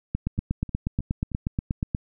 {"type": "two click trains", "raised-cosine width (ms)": 5, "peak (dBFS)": [-12, -24], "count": [16, 4], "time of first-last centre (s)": [[0.15, 1.949], [0.38, 1.317]], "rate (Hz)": [8.34, 3.2], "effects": []}